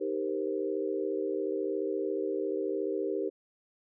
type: chord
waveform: sine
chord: C minor seventh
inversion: first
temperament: equal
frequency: 311.1 / 392 / 466.2 / 523.3 Hz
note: Eb4 / G4 / Bb4 / C5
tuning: 0 / 0 / 0 / 0 cents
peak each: -36 / -32 / -35 / -38 dBFS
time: 0-3.3 s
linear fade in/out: 20 ms
effects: none